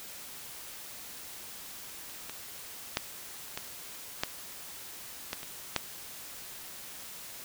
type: clicks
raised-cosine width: 0.2 ms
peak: -30 / -22 / -10 / -17 / -10 / -15 / -24 / -9 dBFS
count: 8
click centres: 2.097 / 2.296 / 2.971 / 3.575 / 4.235 / 5.331 / 5.431 / 5.763 s
effects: white hiss -45 dBFS RMS until 7.44 s